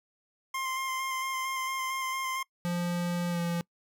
25% pulse tone with vibrato, 1053 Hz, C6, 11 cents sharp, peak -27 dBFS, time 0.54-2.43 s, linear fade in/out 5 ms, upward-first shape square, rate 4.4 Hz, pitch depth 14 cents each way
square tone with pitch glide, 174.61 to 171.41 Hz, F3 to F3, 0 to -32 cents, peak -29 dBFS, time 2.65-3.61 s, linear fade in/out 0 ms, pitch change -32 cents, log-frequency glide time 3.3-3.39 s
effects noise-tail reverb RT60 0.1 s tail -24 dB re dry

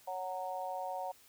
harmonic tone, 185 Hz, F#3, in tune, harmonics 3 / 4 / 5, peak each -42 / -39 / -42 dBFS, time 0.07-1.12 s, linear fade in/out 10 ms, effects white hiss -62 dBFS RMS until 1.28 s

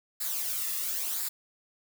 blue noise with flanger, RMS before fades -32 dBFS, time 0.2-1.29 s, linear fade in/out 10 ms, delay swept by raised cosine 0.33 to 1.32 ms, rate 0.97 Hz, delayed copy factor -0.6, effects none

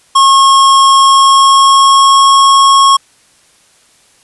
square tone with pitch glide, 1086 to 1094.2 Hz, C#6 to C#6, -36 to -23 cents, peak -4 dBFS, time 0.15-2.97 s, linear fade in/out 10 ms, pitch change +13 cents, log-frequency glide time 0.97-2.33 s, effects white hiss -48 dBFS RMS until 4.23 s + resampled to 24000 Hz

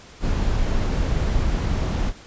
brown noise, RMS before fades -21 dBFS, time 0.2-2.13 s, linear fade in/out 50 ms, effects pink hiss -45 dBFS RMS until 2.26 s + resampled to 16000 Hz

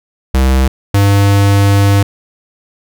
square tone pair in turn, 65.6 / 99.98 Hz, C2 / G2, +5 / +35 cents, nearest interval perfect fifth, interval 730 cents, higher second, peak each -8 / -7 dBFS, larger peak second, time 0.34-0.68 / 0.94-2.03 s, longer second, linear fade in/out 5 ms, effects none

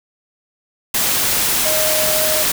sine tone in noise, 621 Hz, D#5, 3 cents flat, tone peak -20 dBFS, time 1.65-2.43 s, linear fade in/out 5 ms, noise white, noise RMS -17 dBFS, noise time 0.94-2.52 s, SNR -6 dB, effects none

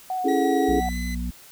sine tone with vibrato, 740 Hz, F#5, in tune, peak -24 dBFS, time 0.1-0.89 s, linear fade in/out 2 ms, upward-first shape square, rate 5.8 Hz, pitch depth 13 cents each way
sine chord, A major seventh, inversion first, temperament just, 275 / 330 / 412.5 / 440 Hz, C#4 / E4 / G#4 / A4, -14 / +2 / -12 / 0 cents, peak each -23 / -25 / -24 / -28 dBFS, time 0.24-0.81 s, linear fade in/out 20 ms
sawtooth tone with pitch glide, 1922 to 2018 Hz, B6 to B6, -48 to +37 cents, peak -31 dBFS, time 0.28-1.15 s, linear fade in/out 5 ms, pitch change +85 cents, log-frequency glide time 0.7-0.97 s
harmonic tone, 60.4 Hz, B1, 38 cents flat, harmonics 1 / 3 / 4, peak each -27 / -32 / -33 dBFS, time 0.68-1.31 s, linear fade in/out 10 ms
effects white hiss -48 dBFS RMS until 1.51 s

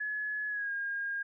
sine tone with pitch glide, 1700 to 1620.4 Hz, G#6 to G#6, +40 to -43 cents, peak -32 dBFS, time 0-1.23 s, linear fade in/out 10 ms, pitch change -83 cents, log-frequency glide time 0.48-0.72 s, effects none

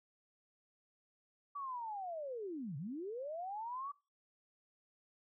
sine linear two-way sweep, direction down then up, 1160 to 128.4 to 1160 Hz, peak -40 dBFS, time 1.55-3.92 s, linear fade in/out 10 ms, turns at 2.77 s, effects noise-tail reverb RT60 0.3 s tail -22 dB re dry

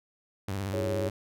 sawtooth tone with vibrato, 97.7 Hz, G2, 5 cents flat, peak -27 dBFS, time 0.48-1.1 s, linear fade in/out 5 ms, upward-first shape triangle, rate 17 Hz, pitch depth 130 cents each way
sine chord, C# minor, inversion first, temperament just, 332.6 / 415.8 / 554.4 Hz, E4 / G#4 / C#5, +16 / +2 / 0 cents, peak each -37 / -35 / -31 dBFS, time 0.73-1.09 s, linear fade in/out 10 ms
effects none

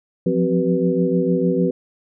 sine tone cluster, 173.6 / 180.2 / 260.8 / 380.3 / 489.3 Hz, F3 / F#3 / C4 / F#4 / B4, -10 / -45 / -5 / +48 / -16 cents, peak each -22 dBFS, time 0.26-1.71 s, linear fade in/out 5 ms, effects none

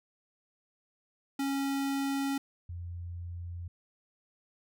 square / sine tone pair in turn, 275.5 / 86.78 Hz, C#4 / F2, -11 / -10 cents, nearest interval octave + minor sixth, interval 1999 cents, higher first, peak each -30 / -37 dBFS, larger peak first, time 1.39-2.38 / 2.69-3.68 s, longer neither, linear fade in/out 5 ms, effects none

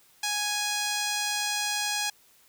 5% pulse tone with notch filter, 830.6 Hz, G#5, in tune, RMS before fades -29 dBFS, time 0.23-2.1 s, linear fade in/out 5 ms, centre 11000 Hz, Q 1.3, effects white hiss -60 dBFS RMS until 2.48 s

